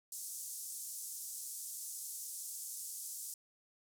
white band-pass noise, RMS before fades -45 dBFS, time 0.12-3.34 s, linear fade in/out 2 ms, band 6200 to 12000 Hz, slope 24 dB/octave, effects none

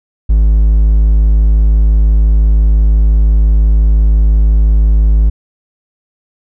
triangle tone, 52.9 Hz, G#1, 33 cents sharp, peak -3 dBFS, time 0.29-5.3 s, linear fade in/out 10 ms, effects none

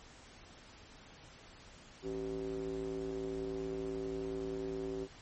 square tone with band-pass filter, 55 Hz, A1, in tune, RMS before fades -39 dBFS, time 2.02-5.08 s, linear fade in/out 50 ms, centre 360 Hz, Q 5.8, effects pink hiss -56 dBFS RMS until 5.21 s + MP3 32 kbps

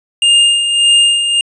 square tone with tremolo, 2818 Hz, F7, 15 cents sharp, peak -6 dBFS, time 0.22-1.41 s, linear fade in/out 2 ms, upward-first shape sine, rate 1.7 Hz, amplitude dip 55%, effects resampled to 22050 Hz

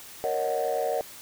sine chord, D# minor seventh, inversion second, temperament equal, 466.2 / 554.4 / 622.3 / 740 Hz, A#4 / C#5 / D#5 / F#5, 0 / 0 / 0 / 0 cents, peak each -29 dBFS, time 0.24-1.01 s, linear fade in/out 0 ms, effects tanh soft clip ceiling -19 dBFS + white hiss -45 dBFS RMS until 1.21 s

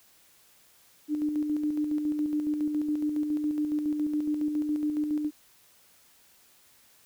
sine tone with tremolo, 299.9 Hz, D4, 36 cents sharp, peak -24 dBFS, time 1.08-5.31 s, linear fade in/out 50 ms, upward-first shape square, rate 7.2 Hz, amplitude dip 40%, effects white hiss -60 dBFS RMS until 7.05 s

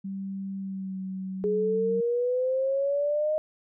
sine tone with pitch glide, 194.4 to 189.19 Hz, G3 to F#3, -14 to +39 cents, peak -31 dBFS, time 0.04-2.01 s, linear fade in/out 10 ms, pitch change -47 cents, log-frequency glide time 0.58-0.98 s
sine exponential sweep, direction up, 415.3 to 622.3 Hz, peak -23 dBFS, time 1.44-3.38 s, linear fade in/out 0 ms
effects none

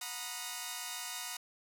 5% pulse chord, B major seventh, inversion second, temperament equal with one note detuned, 729.4 / 932.3 / 987.8 / 1244.5 Hz, F#5 / A#5 / B5 / D#6, -25 / 0 / 0 / 0 cents, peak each -33 dBFS, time 0.01-1.37 s, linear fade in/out 5 ms, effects none

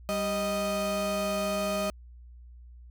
35% pulse tone pair together, 196.01 / 622.3 Hz, G3 / D#5, 0 / 0 cents, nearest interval octave + minor sixth, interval 2000 cents, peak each -31 / -27 dBFS, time 0.09-1.9 s, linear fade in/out 0 ms, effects added 60 Hz sine -46 dBFS peak until 2.9 s

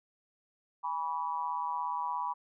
sine tone with amplitude modulation, 980 Hz, B5, 14 cents flat, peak -27 dBFS, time 0.83-2.34 s, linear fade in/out 20 ms, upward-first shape sine, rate 157 Hz, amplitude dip 95%, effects none

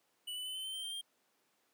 square tone with pitch steps, 2960 / 2993 / 3026 / 3059 / 3093 / 3127 / 3161 / 3196 Hz, F#7 / F#7 / F#7 / G7 / G7 / G7 / G7 / G7, 0 / +19 / +38 / -43 / -24 / -5 / +14 / +33 cents, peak -40 dBFS, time 0.27-1.014 s, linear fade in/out 10 ms, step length 93 ms, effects pink hiss -75 dBFS RMS until 1.73 s + high-pass 300 Hz 12 dB/octave

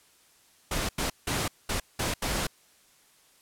pink noise bursts at uneven times, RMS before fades -29 dBFS, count 6, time 0.71-0.89 / 0.98-1.1 / 1.27-1.48 / 1.69-1.8 / 1.99-2.14 / 2.22-2.47 s, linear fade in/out 5 ms, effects white hiss -61 dBFS RMS until 3.41 s + low-pass 12000 Hz 12 dB/octave

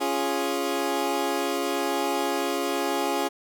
20% pulse chord, Db major, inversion none, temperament equal, 277.2 / 349.2 / 415.3 Hz, Db4 / F4 / Ab4, 0 / 0 / 0 cents, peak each -24 dBFS, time 0-3.29 s, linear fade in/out 20 ms, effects none

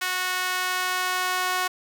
sawtooth tone with high-pass filter sweep, 367.1 Hz, F#4, 14 cents flat, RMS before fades -26 dBFS, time 0.01-1.68 s, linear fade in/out 10 ms, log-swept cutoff 1500 to 1000 Hz, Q 1.3, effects none

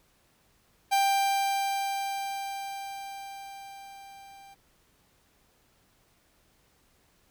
45% pulse tone with level ramp, 789 Hz, G5, 11 cents sharp, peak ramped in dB -21 to -49 dBFS, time 0.91-4.55 s, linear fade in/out 20 ms, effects pink hiss -66 dBFS RMS until 7.3 s

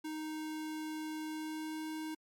square tone with pitch glide, 311.1 to 313.3 Hz, D#4 to D#4, 0 to +12 cents, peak -39 dBFS, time 0.04-2.15 s, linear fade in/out 10 ms, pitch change +12 cents, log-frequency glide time 1.25-1.87 s, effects MP3 96 kbps

